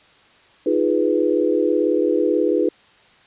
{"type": "chord", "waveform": "sine", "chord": "F half-diminished seventh", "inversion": "third", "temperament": "equal", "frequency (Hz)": [311.1, 349.2, 415.3, 493.9], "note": ["Eb4", "F4", "Ab4", "Cb5"], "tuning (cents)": [0, 0, 0, 0], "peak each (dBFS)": -21, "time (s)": [0.66, 2.69], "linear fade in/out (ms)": 5, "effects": ["white hiss -52 dBFS RMS until 3.26 s", "resampled to 8000 Hz"]}